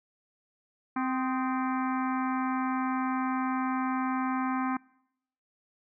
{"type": "harmonic tone with a mistuned harmonic", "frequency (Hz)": 260, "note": "C4", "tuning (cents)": -11, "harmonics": [1, 3, 4, 5, 6, 7, 8, 9], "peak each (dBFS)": [-29, -35, -35, -37, -41, -45, -47, -47], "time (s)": [0.96, 4.77], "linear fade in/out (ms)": 5, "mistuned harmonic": 5, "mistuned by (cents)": -61, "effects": ["noise-tail reverb RT60 0.8 s tail -25 dB re dry"]}